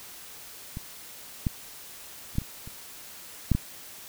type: clicks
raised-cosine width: 5 ms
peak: -22 / -12 / -30 / -12 / -30 / -29 / -8 / -12 dBFS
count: 8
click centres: 0.771 / 1.468 / 2.354 / 2.384 / 2.418 / 2.675 / 3.517 / 3.55 s
effects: white hiss -45 dBFS RMS until 4.08 s